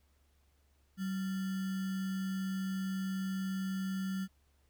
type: tone with sample-and-hold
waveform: sine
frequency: 190.4 Hz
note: F#3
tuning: 50 cents sharp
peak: -33 dBFS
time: 0.97-4.28 s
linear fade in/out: 50 ms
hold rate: 1575 Hz
effects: added 70 Hz sine -68 dBFS peak until 4.69 s + pink hiss -75 dBFS RMS until 4.69 s